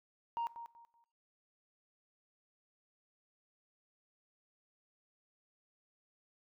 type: tone with echo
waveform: sine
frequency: 933 Hz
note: A#5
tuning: 1 cent sharp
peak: -32 dBFS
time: 0.37-0.47 s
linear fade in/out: 0 ms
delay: 190 ms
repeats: 3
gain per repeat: -12 dB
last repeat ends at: 1.04 s
effects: noise-tail reverb RT60 0.5 s tail -20 dB re dry + tanh soft clip ceiling -32 dBFS